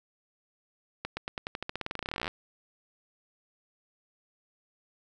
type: accelerating click train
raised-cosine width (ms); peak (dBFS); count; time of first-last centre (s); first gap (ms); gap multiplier
0.3; -17; 28; 1.05-2.279; 120; 0.91
effects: none